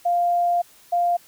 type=tone pair in turn; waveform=sine; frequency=698.5 / 698.5 Hz; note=F5 / F5; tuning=0 / 0 cents; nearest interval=unison; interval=0 cents; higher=neither; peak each=-17 dBFS; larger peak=neither; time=0.05-0.62 / 0.92-1.17 s; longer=first; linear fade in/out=10 ms; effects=white hiss -52 dBFS RMS until 1.27 s